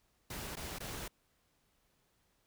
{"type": "noise with dropouts", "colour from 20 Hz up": "pink", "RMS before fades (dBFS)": -43, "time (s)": [0.3, 1.08], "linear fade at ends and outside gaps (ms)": 5, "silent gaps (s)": [[0.556, 0.568], [0.786, 0.803]], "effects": ["pink hiss -75 dBFS RMS until 2.46 s"]}